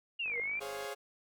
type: linear two-way sweep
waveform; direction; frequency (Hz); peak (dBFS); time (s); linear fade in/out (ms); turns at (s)
sine; down then up; 2866 to 2079 to 2392; -33; 0.19-0.6; 10; 0.38
type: tone with exponential growth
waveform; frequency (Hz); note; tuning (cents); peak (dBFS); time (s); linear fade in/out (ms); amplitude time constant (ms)
sine; 477; A#4; +40; -36; 0.22-0.4; 1; 38
type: click train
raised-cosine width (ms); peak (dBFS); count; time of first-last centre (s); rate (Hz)
0.5; -37; 31; 0.26-0.847; 51.1
type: chord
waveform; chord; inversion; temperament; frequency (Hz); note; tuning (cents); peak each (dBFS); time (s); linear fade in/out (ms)
sawtooth; Db major seventh; second; equal; 415.3 / 523.3 / 554.4 / 698.5; Ab4 / C5 / Db5 / F5; 0 / 0 / 0 / 0; -38 / -44 / -40 / -42; 0.6-0.95; 20
effects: none